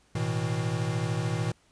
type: chord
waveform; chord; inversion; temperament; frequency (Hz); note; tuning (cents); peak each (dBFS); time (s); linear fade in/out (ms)
square; A suspended second; none; equal with one note detuned; 110 / 123.47 / 160.58; A2 / B2 / E3; 0 / 0 / -45; -32; 0.15-1.52; 5
effects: pink hiss -64 dBFS RMS until 1.71 s + resampled to 22050 Hz